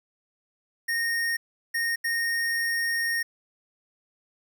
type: tone bursts at uneven times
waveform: square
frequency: 1851 Hz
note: A#6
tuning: 13 cents flat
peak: -25 dBFS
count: 3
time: 0.88-1.37 / 1.74-1.96 / 2.04-3.23 s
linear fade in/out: 10 ms
effects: 10-bit